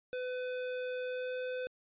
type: tone with pitch glide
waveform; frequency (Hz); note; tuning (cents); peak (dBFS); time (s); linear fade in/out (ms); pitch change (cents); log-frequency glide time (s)
square; 503 to 505.9; B4 to B4; +32 to +42; -36; 0.13-1.67; 0; +10; 1.04-1.34
effects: resampled to 8000 Hz